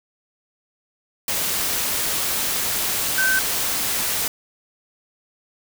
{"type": "tone in noise", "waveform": "sine", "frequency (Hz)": 1539, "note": "G6", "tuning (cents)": -32, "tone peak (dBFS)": -17, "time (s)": [3.18, 3.39], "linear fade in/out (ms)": 2, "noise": "white", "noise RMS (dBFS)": -23, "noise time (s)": [1.28, 4.28], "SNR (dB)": 3, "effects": []}